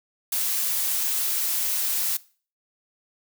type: noise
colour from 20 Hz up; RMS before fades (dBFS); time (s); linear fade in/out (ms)
blue; -25; 0.32-2.17; 5
effects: noise-tail reverb RT60 0.4 s tail -20 dB re dry